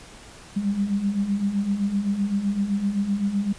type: beating tone pair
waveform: sine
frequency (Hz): 195.1 / 202.9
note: G3 / G#3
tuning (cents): -8 / -40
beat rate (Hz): 7.8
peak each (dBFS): -28 / -22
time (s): 0.56-3.53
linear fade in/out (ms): 10
effects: pink hiss -45 dBFS RMS until 3.58 s + resampled to 22050 Hz